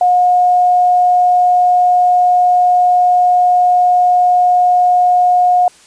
sine tone, 720 Hz, F#5, 47 cents flat, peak -7 dBFS, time 0.01-5.68 s, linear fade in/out 2 ms, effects white hiss -44 dBFS RMS until 5.86 s + resampled to 22050 Hz

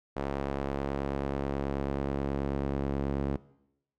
sawtooth tone with band-pass filter sweep, 69.3 Hz, C#2, in tune, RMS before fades -32 dBFS, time 0.16-3.37 s, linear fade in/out 10 ms, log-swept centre 590 to 310 Hz, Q 0.75, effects noise-tail reverb RT60 0.8 s tail -19 dB re dry

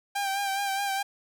sawtooth tone with vibrato, 791 Hz, G5, 15 cents sharp, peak -23 dBFS, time 0.15-1.03 s, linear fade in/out 10 ms, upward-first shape sine, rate 4.8 Hz, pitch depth 36 cents each way, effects none

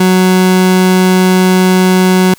30% pulse tone, 185 Hz, F#3, in tune, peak -3 dBFS, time 0-2.34 s, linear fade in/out 5 ms, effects white hiss -41 dBFS RMS until 2.38 s

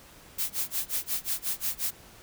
blue noise with tremolo, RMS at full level -28 dBFS, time 0.38-1.91 s, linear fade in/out 10 ms, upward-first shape sine, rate 5.6 Hz, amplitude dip 100%, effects pink hiss -52 dBFS RMS until 2.22 s

